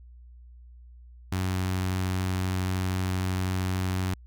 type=tone with notch filter; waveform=sawtooth; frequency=92.9 Hz; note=F#2; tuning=7 cents sharp; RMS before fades=-28 dBFS; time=1.32-4.14 s; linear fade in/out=5 ms; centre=520 Hz; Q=1.6; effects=added 60 Hz sine -46 dBFS peak until 4.26 s